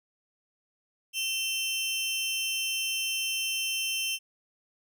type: tone pair together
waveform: sawtooth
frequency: 2700 / 3103 Hz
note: E7 / G7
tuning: +41 / -18 cents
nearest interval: major second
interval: 241 cents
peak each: -28 dBFS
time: 1.13-4.19 s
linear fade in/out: 50 ms
effects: none